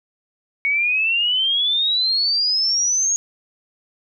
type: exponential sweep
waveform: sine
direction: up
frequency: 2217 to 6645 Hz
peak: -16 dBFS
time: 0.65-3.16 s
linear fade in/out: 0 ms
effects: none